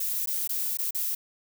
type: noise with dropouts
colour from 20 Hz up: violet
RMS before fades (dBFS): -29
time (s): 0-1.15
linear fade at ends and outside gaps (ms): 5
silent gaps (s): 0.259-0.273 / 0.476-0.492 / 0.772-0.787 / 0.908-0.947
effects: none